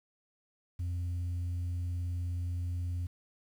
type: tone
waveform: sine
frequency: 88.1 Hz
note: F2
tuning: 16 cents sharp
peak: -29 dBFS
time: 0.79-3.07 s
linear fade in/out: 10 ms
effects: tanh soft clip ceiling -31 dBFS + 10-bit